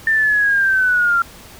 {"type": "linear sweep", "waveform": "sine", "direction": "down", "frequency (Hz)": [1798, 1369], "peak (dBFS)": -12, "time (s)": [0.07, 1.22], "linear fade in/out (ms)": 2, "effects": ["pink hiss -40 dBFS RMS until 1.59 s"]}